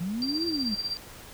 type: linear two-way sweep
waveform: sine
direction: up then down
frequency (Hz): 164.81 to 344.4 to 196.2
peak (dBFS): -28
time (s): 0-0.75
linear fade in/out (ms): 10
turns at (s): 0.46
type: tone with tremolo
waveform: sine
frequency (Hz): 4714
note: D8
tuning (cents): +6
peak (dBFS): -26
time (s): 0.22-0.97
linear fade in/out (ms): 0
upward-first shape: sine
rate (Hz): 16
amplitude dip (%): 75
effects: pink hiss -46 dBFS RMS until 1.33 s